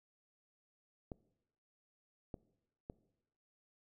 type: clicks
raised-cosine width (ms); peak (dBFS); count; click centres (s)
2; -30; 3; 1.118 / 2.342 / 2.899
effects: noise-tail reverb RT60 0.9 s tail -21 dB re dry